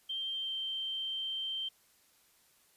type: tone with pitch glide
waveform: sine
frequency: 3154 to 3132 Hz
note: G7 to G7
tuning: +10 to -2 cents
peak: -34 dBFS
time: 0.09-1.69 s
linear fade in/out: 10 ms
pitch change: -12 cents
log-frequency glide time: 0.36-0.53 s
effects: white hiss -67 dBFS RMS until 2.76 s + resampled to 32000 Hz